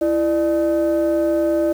sine tone pair together, 332.9 / 598 Hz, E4 / D5, +17 / +31 cents, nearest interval minor seventh, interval 1014 cents, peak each -16 dBFS, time 0.01-1.73 s, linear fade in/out 10 ms, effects tanh soft clip ceiling -12 dBFS + 7-bit

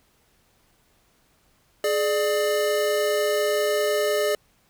square tone pair together, 420.8 / 595.1 Hz, G#4 / D5, +23 / +23 cents, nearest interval tritone, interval 600 cents, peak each -24 dBFS, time 1.84-4.35 s, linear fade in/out 2 ms, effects pink hiss -63 dBFS RMS until 4.69 s

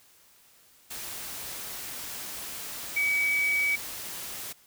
sine tone in noise, 2275 Hz, C#7, 44 cents sharp, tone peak -23 dBFS, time 2.96-3.76 s, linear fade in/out 10 ms, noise white, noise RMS -38 dBFS, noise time 0.9-4.53 s, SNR +12 dB, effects white hiss -59 dBFS RMS until 4.66 s

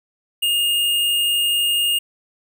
square tone, 2836 Hz, F7, 26 cents sharp, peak -17 dBFS, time 0.42-1.99 s, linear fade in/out 10 ms, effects none

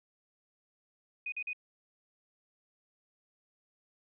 sine tone bursts, 2489 Hz, D#7, in tune, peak -34 dBFS, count 3, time 1.26-1.532 s, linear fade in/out 5 ms, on 62 ms, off 43 ms, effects none

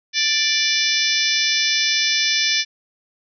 harmonic tone with a mistuned harmonic, 587.3 Hz, D5, in tune, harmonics 3 / 4 / 5 / 6 / 7 / 8 / 9 / 10, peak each -26 / -23 / -28 / -23 / -27 / -28 / -22 / -26 dBFS, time 0.13-2.65 s, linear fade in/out 50 ms, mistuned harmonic 10, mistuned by +15 cents, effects none

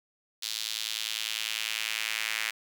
sawtooth tone with high-pass filter sweep, 110 Hz, A2, in tune, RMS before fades -33 dBFS, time 0.42-2.51 s, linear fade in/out 10 ms, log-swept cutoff 4000 to 2100 Hz, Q 2.1, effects none

